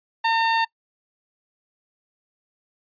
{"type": "tone", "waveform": "sawtooth", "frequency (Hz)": 908, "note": "A#5", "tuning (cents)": -46, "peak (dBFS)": -14, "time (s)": [0.24, 0.65], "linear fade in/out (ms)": 10, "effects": ["noise-tail reverb RT60 0.1 s tail -24 dB re dry", "resampled to 11025 Hz"]}